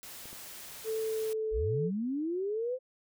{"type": "noise", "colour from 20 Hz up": "white", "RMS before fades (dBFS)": -46, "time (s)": [0.03, 1.33], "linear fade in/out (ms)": 0}
{"type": "clicks", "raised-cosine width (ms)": 2, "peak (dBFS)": -37, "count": 2, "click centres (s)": [0.256, 0.33]}
{"type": "tone with pitch glide", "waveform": "sine", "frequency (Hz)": [441.6, 435], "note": ["A4", "A4"], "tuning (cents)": [6, -20], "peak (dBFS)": -30, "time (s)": [0.84, 1.91], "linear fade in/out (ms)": 50, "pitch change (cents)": -26, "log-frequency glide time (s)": [1.02, 1.67]}
{"type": "linear sweep", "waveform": "sine", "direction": "up", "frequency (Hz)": [37.63, 523.3], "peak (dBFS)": -30, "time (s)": [1.51, 2.79], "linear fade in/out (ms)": 50}
{"effects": []}